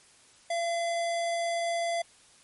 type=tone; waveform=square; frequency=680 Hz; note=F5; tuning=46 cents flat; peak=-28 dBFS; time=0.5-2.02 s; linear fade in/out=5 ms; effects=white hiss -58 dBFS RMS until 2.43 s + MP3 48 kbps